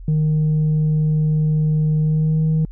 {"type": "tone with pitch glide", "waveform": "sine", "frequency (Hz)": [154.2, 157.71], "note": ["D#3", "D#3"], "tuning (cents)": [-15, 24], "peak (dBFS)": -12, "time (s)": [0.08, 2.65], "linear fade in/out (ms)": 2, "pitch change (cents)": 39, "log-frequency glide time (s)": [1.99, 2.43], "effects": ["tanh soft clip ceiling -13 dBFS", "added 42 Hz sine -32 dBFS peak until 2.71 s"]}